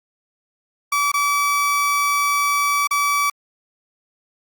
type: tone with dropouts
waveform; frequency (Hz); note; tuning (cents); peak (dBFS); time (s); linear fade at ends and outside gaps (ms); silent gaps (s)
30% pulse; 1150; D6; -37; -14; 0.92-3.3; 5; 1.118-1.139 / 2.873-2.909
effects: Opus 48 kbps

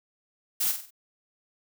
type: noise with echo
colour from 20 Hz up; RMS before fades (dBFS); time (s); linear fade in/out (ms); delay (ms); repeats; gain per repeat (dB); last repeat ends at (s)
blue; -26; 0.6-0.72; 10; 47; 4; -7; 0.908
effects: none

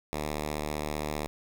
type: tone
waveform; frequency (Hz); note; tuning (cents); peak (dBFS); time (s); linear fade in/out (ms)
5% pulse; 75.3; D2; +44; -20; 0.13-1.27; 0
effects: none

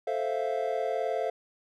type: chord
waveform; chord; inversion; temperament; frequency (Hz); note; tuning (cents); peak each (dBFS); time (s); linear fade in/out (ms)
triangle; F major seventh; first; equal; 440 / 523.3 / 659.3 / 698.5; A4 / C5 / E5 / F5; 0 / 0 / 0 / 0; -31; 0.07-1.3; 5
effects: none

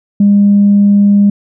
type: tone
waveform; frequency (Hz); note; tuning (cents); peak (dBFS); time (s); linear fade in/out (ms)
sine; 202.6; G#3; -43; -3; 0.2-1.3; 5
effects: tanh soft clip ceiling 0 dBFS

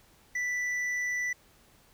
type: tone with hard clipping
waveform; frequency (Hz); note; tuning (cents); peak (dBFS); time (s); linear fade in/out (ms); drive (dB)
sine; 1975.5; B6; 0; -30; 0.35-1.33; 5; 5
effects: pink hiss -61 dBFS RMS until 1.93 s

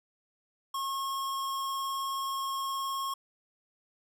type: tone with vibrato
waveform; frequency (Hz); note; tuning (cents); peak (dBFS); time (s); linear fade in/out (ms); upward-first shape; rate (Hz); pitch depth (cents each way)
square; 1085; C#6; -37; -32; 0.74-3.14; 5; square; 19; 8
effects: none

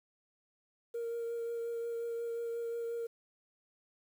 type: tone with vibrato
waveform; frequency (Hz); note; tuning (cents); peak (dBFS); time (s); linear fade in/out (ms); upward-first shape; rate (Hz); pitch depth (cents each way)
sine; 465.8; A#4; -1; -33; 0.94-3.07; 10; triangle; 5.6; 16
effects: tanh soft clip ceiling -33 dBFS + 10-bit

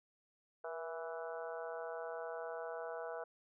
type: harmonic tone with a mistuned harmonic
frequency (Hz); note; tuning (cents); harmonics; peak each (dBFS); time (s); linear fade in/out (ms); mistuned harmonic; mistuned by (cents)
164.81; E3; 0; 3 / 4 / 5 / 6 / 7 / 8 / 9; -45 / -45 / -51 / -53 / -56 / -53 / -52; 0.64-3.24; 5; 3; -36
effects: none

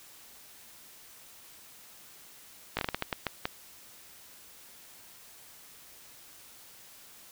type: slowing click train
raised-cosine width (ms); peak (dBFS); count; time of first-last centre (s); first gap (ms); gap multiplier
0.3; -13; 10; 2.77-3.455; 18; 1.34
effects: white hiss -53 dBFS RMS until 7.31 s

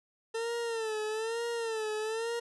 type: tone with vibrato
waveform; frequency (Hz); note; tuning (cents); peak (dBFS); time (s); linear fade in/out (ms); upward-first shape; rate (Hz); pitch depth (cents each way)
40% pulse; 448.7; A4; +34; -31; 0.34-2.4; 10; sine; 1.1; 83
effects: resampled to 24000 Hz

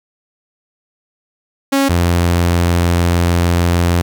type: tone pair in turn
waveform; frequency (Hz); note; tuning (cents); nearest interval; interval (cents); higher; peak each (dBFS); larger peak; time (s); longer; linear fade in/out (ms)
sawtooth; 274.7 / 86.53; C#4 / F2; -16 / -15; octave + minor sixth; 1999; first; -7; neither; 1.72-1.89 / 1.89-4.02; second; 10
effects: 8-bit

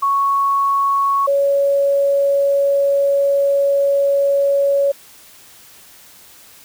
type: tone pair in turn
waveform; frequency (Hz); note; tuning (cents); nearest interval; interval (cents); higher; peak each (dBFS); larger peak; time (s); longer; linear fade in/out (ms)
sine; 1108.7 / 559.5; C#6 / C#5; 0 / +16; octave; 1184; first; -13 / -12; second; 0.02-1.27 / 1.27-4.92; second; 10
effects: white hiss -44 dBFS RMS until 6.64 s

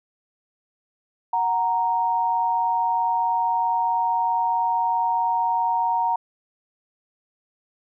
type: tone pair together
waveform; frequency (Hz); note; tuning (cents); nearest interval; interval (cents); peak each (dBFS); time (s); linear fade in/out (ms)
sine; 740 / 932.3; F#5 / A#5; 0 / 0; major third; 400; -25 / -20; 1.33-6.16; 5
effects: none

